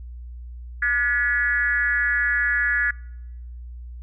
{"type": "tone with frequency modulation", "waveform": "sine", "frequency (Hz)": 1700, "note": "G#6", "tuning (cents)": 40, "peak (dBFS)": -18, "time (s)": [0.82, 2.91], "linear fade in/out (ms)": 5, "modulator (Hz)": 255, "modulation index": 0.87, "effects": ["noise-tail reverb RT60 0.9 s tail -26 dB re dry", "added 60 Hz sine -34 dBFS peak until 4.02 s"]}